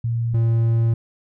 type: tone pair in turn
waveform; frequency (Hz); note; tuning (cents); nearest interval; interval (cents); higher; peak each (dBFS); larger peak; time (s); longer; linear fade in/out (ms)
sine / triangle; 116.54 / 114.87; A#2 / A#2; 0 / -25; unison; 25; first; -19 / -13; second; 0.04-0.34 / 0.34-0.94; second; 5
effects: none